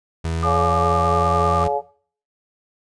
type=tone with pitch glide; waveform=30% pulse; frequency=82 to 85.63 Hz; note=E2 to F2; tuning=-9 to -34 cents; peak=-19 dBFS; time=0.24-1.68 s; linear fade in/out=10 ms; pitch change=+75 cents; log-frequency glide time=0.38-0.54 s
type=tone with vibrato; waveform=sine; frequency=1189 Hz; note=D6; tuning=21 cents sharp; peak=-20 dBFS; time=0.43-1.64 s; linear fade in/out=0 ms; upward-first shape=sine; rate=10 Hz; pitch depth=34 cents each way
type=harmonic tone; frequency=141.5 Hz; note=C#3; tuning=36 cents sharp; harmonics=3 / 4 / 5 / 6; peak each=-24 / -24 / -24 / -24 dBFS; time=0.43-1.82 s; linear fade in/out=50 ms
effects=noise-tail reverb RT60 0.5 s tail -19 dB re dry + resampled to 22050 Hz